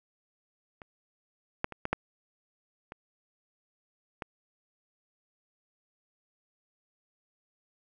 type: clicks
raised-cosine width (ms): 0.5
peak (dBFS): -30 / -12 / -25 / -16 / -11 / -26 / -20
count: 7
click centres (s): 0.818 / 1.644 / 1.723 / 1.854 / 1.93 / 2.921 / 4.222
effects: none